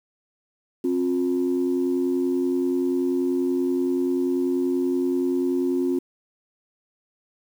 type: tone pair together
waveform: sine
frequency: 266.6 / 357 Hz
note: C4 / F4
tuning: +33 / +38 cents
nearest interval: perfect fourth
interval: 505 cents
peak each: -22 dBFS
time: 0.84-5.99 s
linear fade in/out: 5 ms
effects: tanh soft clip ceiling -14 dBFS + 8-bit